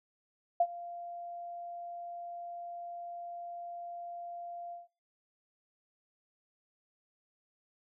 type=tone with ADSR envelope; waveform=sine; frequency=694 Hz; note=F5; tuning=11 cents flat; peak=-21 dBFS; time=0.6-4.88 s; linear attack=5 ms; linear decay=56 ms; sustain=-19 dB; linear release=160 ms; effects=noise-tail reverb RT60 0.3 s tail -21 dB re dry